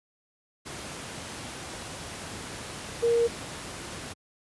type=tone in noise; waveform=sine; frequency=467.9 Hz; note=A#4; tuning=6 cents sharp; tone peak=-20 dBFS; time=3.02-3.28 s; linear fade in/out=20 ms; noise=pink; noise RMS=-38 dBFS; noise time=0.65-4.14 s; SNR=+15 dB; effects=high-pass 80 Hz 12 dB/octave + resampled to 24000 Hz